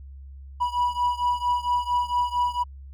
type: beating tone pair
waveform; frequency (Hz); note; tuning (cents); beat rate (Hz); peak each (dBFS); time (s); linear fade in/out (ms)
triangle; 975 / 979.4; B5 / B5; -23 / -15; 4.4; -22 / -24; 0.6-2.64; 20
effects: added 68 Hz sine -39 dBFS peak until 2.93 s